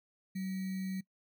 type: tone with sample-and-hold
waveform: sine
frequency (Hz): 189.1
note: F#3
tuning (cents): +38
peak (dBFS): -34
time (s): 0.35-1.01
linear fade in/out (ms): 10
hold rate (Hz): 2100
effects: noise-tail reverb RT60 0.1 s tail -22 dB re dry